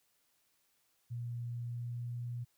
sine tone with pitch glide, 119.4 to 120.58 Hz, A#2 to B2, +42 to -41 cents, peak -37 dBFS, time 1.1-2.45 s, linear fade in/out 20 ms, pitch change +17 cents, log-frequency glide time 1.59-2.26 s, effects white hiss -75 dBFS RMS until 2.57 s

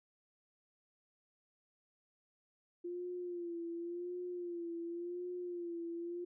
sine tone with vibrato, 347.5 Hz, F4, 9 cents flat, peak -39 dBFS, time 2.84-6.25 s, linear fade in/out 10 ms, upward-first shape sine, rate 0.91 Hz, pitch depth 52 cents each way, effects none

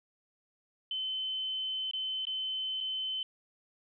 sine tone with dropouts, 3060 Hz, G7, 42 cents flat, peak -32 dBFS, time 0.91-3.23 s, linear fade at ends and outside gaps 2 ms, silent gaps 1.912-1.934 / 2.253-2.269 / 2.805-2.809 s, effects none

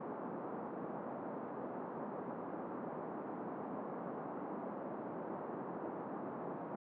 pink band-pass noise, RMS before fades -44 dBFS, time 0-6.76 s, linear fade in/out 10 ms, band 190 to 1100 Hz, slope 24 dB/octave, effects none

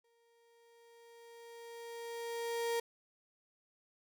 35% pulse tone with exponential growth, 466.2 Hz, A#4, in tune, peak -30 dBFS, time 0.04-2.8 s, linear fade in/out 5 ms, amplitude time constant 600 ms, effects none

